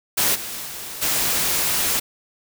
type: noise with level steps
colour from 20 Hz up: white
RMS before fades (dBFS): -19 / -31 / -33 / -21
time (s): 0.17-2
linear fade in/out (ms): 10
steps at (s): 0.34 / 0.65 / 1.01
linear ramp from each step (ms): 20
effects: none